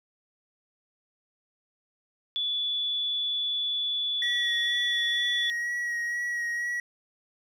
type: tone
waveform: sine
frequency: 3445 Hz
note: A7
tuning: 37 cents flat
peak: -26 dBFS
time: 2.36-5.5 s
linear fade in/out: 0 ms
type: tone with vibrato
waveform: triangle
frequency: 1907 Hz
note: A#6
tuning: 39 cents sharp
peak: -26 dBFS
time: 4.22-6.8 s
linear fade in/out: 2 ms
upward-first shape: sine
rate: 2.1 Hz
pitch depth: 19 cents each way
effects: none